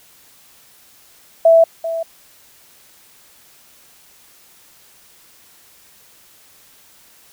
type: tone with echo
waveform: sine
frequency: 659.3 Hz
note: E5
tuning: in tune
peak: -6 dBFS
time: 1.45-1.64 s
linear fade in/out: 5 ms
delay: 390 ms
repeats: 1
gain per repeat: -13 dB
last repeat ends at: 2.03 s
effects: white hiss -49 dBFS RMS until 7.32 s